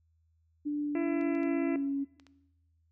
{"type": "tone with pitch glide", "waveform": "sine", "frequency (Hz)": [293.8, 277.8], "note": ["D4", "C#4"], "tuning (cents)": [1, 4], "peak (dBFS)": -29, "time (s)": [0.65, 2.05], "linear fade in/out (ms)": 20, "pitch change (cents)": -97, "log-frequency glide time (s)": [0.85, 1.61]}
{"type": "harmonic tone", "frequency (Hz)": 335.3, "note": "E4", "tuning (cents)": 30, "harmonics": [1, 2, 3, 4, 5, 6, 7, 8], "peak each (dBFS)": [-30, -40, -50, -50, -52, -47, -51, -52], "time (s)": [0.95, 1.76], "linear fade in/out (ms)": 2}
{"type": "clicks", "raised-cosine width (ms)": 0.2, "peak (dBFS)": -38, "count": 5, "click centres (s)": [1.212, 1.351, 1.432, 2.198, 2.267]}
{"effects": ["noise-tail reverb RT60 0.9 s tail -17 dB re dry", "added 81 Hz sine -67 dBFS peak until 2.91 s"]}